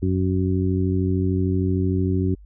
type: harmonic tone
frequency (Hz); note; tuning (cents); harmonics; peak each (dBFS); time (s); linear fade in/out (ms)
93.2; F#2; +13; 1 / 2 / 3 / 4; -21 / -25 / -25 / -27; 0.02-2.35; 10
effects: added 50 Hz sine -42 dBFS peak until 2.45 s